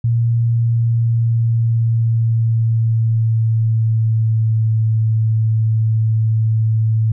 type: tone with pitch glide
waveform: sine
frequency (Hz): 116.54 to 110.76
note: A#2 to A2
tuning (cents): 0 to +12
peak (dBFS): -12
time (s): 0.04-7.12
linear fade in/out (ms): 5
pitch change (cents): -88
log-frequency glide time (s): 0.42-4.72
effects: none